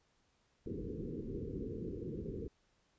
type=low-pass noise; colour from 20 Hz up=white; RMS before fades=-42 dBFS; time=0.66-2.48 s; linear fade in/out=2 ms; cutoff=470 Hz; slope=96 dB/octave; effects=pink hiss -75 dBFS RMS until 2.98 s + resampled to 16000 Hz